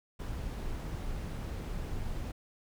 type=noise; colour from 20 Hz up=brown; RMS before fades=-37 dBFS; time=0.19-2.32 s; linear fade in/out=10 ms; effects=none